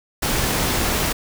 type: noise with amplitude modulation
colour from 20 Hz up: pink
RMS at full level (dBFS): -19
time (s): 0.22-1.13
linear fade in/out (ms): 10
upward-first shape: sine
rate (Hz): 287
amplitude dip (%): 40
effects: none